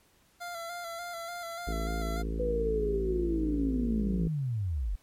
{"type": "tone with vibrato", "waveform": "25% pulse", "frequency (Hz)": 686, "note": "F5", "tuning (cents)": -31, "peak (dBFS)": -33, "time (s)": [0.4, 2.23], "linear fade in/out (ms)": 20, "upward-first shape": "square", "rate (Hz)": 3.4, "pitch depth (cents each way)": 32}
{"type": "harmonic tone", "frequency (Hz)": 55, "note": "A1", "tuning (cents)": 0, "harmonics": [1, 3, 4, 5, 6, 7, 8, 9], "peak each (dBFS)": [-31, -40, -43, -41, -45, -43, -44, -50], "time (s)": [1.67, 4.28], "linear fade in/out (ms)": 5}
{"type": "linear sweep", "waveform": "sine", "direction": "down", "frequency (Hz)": [499.7, 39.7], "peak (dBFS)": -28, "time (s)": [2.39, 4.96], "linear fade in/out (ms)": 10}
{"effects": ["pink hiss -65 dBFS RMS until 5.02 s", "MP3 64 kbps"]}